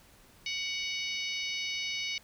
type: harmonic tone with a mistuned harmonic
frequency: 748 Hz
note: F#5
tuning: 19 cents sharp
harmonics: 3 / 4 / 5 / 6 / 7 / 8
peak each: -36 / -38 / -40 / -42 / -43 / -44 dBFS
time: 0.46-2.18 s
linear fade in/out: 2 ms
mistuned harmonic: 4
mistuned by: -32 cents
effects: pink hiss -59 dBFS RMS until 2.23 s